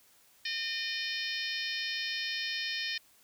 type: harmonic tone with a mistuned harmonic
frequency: 609 Hz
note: D#5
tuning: 37 cents flat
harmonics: 3 / 4 / 5 / 6 / 7 / 8 / 9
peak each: -38 / -39 / -40 / -41 / -41 / -42 / -43 dBFS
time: 0.45-2.98 s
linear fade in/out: 5 ms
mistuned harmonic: 8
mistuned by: +41 cents
effects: white hiss -63 dBFS RMS until 3.23 s